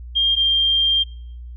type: tone pair in turn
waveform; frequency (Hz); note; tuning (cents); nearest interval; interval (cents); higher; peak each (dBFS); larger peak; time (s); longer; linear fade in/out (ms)
sine; 3209 / 3189; G7 / G7; +40 / +29; unison; 11; first; -14; neither; 0.15-0.36 / 0.36-1.04; second; 20
effects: noise-tail reverb RT60 0.7 s tail -23 dB re dry + added 60 Hz sine -32 dBFS peak until 1.56 s